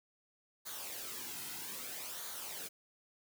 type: noise with flanger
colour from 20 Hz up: white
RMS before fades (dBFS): -44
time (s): 0.65-2.69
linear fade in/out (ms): 20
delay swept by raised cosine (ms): 0.37 to 1.77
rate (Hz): 0.62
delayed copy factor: -0.6
effects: none